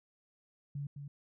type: tone with echo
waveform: sine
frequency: 142.5 Hz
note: C#3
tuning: 48 cents sharp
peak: -36 dBFS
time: 0.75-0.87 s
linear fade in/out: 5 ms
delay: 210 ms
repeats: 1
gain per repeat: -6 dB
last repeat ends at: 1.08 s
effects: none